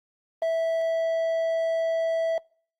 triangle tone, 656 Hz, E5, 9 cents flat, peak -20 dBFS, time 0.42-2.38 s, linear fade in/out 2 ms, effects noise-tail reverb RT60 0.5 s tail -26 dB re dry + Opus 24 kbps

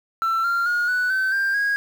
sine tone with pitch steps, 1339 / 1385.4 / 1433.4 / 1483.1 / 1534.6 / 1587.8 / 1642.8 Hz, E6 / F6 / F6 / F#6 / G6 / G6 / G#6, +27 / -14 / +45 / +4 / -37 / +22 / -19 cents, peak -16 dBFS, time 0.22-1.76 s, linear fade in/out 0 ms, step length 220 ms, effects tanh soft clip ceiling -18 dBFS + 7-bit

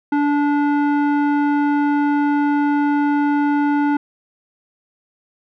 square tone with low-pass filter, 290 Hz, D4, 22 cents flat, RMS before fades -17 dBFS, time 0.12-3.97 s, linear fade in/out 5 ms, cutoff 1300 Hz, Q 1.4, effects none

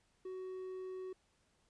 triangle tone, 373.2 Hz, F#4, 15 cents sharp, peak -40 dBFS, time 0.25-1.13 s, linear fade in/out 5 ms, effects pink hiss -75 dBFS RMS until 1.69 s + resampled to 22050 Hz

